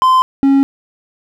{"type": "tone pair in turn", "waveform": "triangle", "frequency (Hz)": [1033, 274.2], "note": ["C6", "C#4"], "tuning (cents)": [-22, -19], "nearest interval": "octave + major seventh", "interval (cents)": 2297, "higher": "first", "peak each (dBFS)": -5, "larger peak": "neither", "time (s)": [[0.02, 0.22], [0.43, 0.63]], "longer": "neither", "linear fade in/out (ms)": 0, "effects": []}